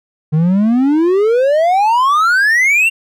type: exponential sweep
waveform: triangle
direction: up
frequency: 149.4 to 2794 Hz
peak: -7 dBFS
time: 0.32-2.9 s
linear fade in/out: 20 ms
effects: none

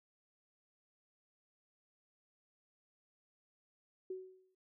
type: tone with exponential decay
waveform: sine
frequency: 373.8 Hz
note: F#4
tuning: 18 cents sharp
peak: -37 dBFS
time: 4.1-4.55 s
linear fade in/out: 5 ms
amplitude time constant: 96 ms
effects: noise-tail reverb RT60 0.2 s tail -23 dB re dry

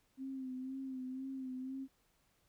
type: tone with vibrato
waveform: sine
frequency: 261.8 Hz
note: C4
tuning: 1 cent sharp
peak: -40 dBFS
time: 0.17-1.88 s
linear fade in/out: 50 ms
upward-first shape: sine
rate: 2 Hz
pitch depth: 42 cents each way
effects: pink hiss -75 dBFS RMS until 2.48 s

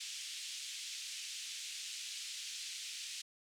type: band-pass noise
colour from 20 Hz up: pink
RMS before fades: -45 dBFS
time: 0-3.22 s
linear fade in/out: 10 ms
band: 2700 to 8200 Hz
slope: 24 dB/octave
effects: none

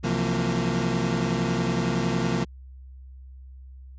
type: tone cluster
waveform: 30% pulse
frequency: 130.3 / 168.7 / 179.5 / 229.6 Hz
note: C3 / E3 / F3 / A#3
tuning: -7 / +40 / +48 / -26 cents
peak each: -26 dBFS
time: 0.03-2.45 s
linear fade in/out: 20 ms
effects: added 65 Hz sine -41 dBFS peak until 3.98 s + resampled to 16000 Hz

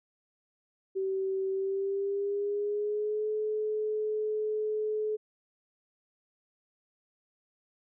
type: tone with pitch glide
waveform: sine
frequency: 384 to 428.5 Hz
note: G4 to A4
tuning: -36 to -46 cents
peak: -28 dBFS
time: 0.95-5.17 s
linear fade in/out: 20 ms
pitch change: +190 cents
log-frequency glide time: 1.5-3.28 s
effects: none

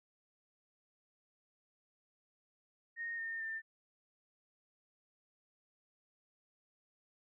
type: tone with pitch steps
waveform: sine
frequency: 1854 / 1823.2 / 1792.9 Hz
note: A#6 / A#6 / A6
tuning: -10 / -39 / +32 cents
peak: -38 dBFS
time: 2.96-3.62 s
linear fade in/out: 50 ms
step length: 220 ms
effects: none

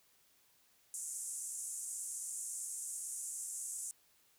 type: band-pass noise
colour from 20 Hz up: white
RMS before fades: -43 dBFS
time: 0.94-3.91 s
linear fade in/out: 0 ms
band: 6800 to 10000 Hz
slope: 48 dB/octave
effects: white hiss -70 dBFS RMS until 4.38 s

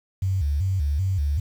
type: tone with vibrato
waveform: sine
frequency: 82.9 Hz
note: E2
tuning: 10 cents sharp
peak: -20 dBFS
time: 0.22-1.4 s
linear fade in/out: 5 ms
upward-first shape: square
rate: 2.6 Hz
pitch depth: 240 cents each way
effects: 8-bit

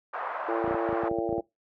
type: band-pass noise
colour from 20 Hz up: white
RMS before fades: -34 dBFS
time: 0.13-1.09 s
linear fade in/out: 10 ms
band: 580 to 1300 Hz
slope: 24 dB/octave
type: harmonic tone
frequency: 113.4 Hz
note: A#2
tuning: 47 cents flat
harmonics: 3 / 4 / 5 / 6 / 7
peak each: -30 / -32 / -34 / -36 / -37 dBFS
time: 0.48-1.41 s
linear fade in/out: 10 ms
type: clicks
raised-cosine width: 2 ms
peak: -21 dBFS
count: 12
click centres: 0.642 / 0.678 / 0.71 / 0.744 / 0.89 / 0.928 / 1.035 / 1.113 / 1.186 / 1.291 / 1.327 / 1.381 s
effects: noise-tail reverb RT60 0.2 s tail -23 dB re dry + high-pass 60 Hz 12 dB/octave

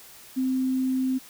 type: tone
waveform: sine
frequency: 260 Hz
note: C4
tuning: 11 cents flat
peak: -22 dBFS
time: 0.36-1.19 s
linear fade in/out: 20 ms
effects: white hiss -48 dBFS RMS until 1.29 s

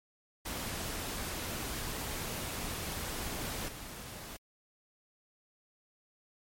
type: noise with level steps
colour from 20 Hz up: pink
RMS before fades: -38 / -45 dBFS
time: 0.45-4.37 s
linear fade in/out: 10 ms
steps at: 3.68 s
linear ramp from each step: 5 ms
effects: MP3 64 kbps

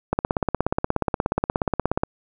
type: click train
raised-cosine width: 1 ms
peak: -6 dBFS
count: 33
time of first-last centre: 0.13-2.035 s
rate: 16.8 Hz
effects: none

